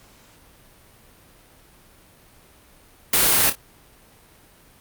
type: noise with echo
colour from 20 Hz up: white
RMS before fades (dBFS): -17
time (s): 3.13-3.5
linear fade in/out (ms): 5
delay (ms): 27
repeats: 2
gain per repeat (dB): -10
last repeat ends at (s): 3.554
effects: pink hiss -52 dBFS RMS until 4.8 s + Opus 48 kbps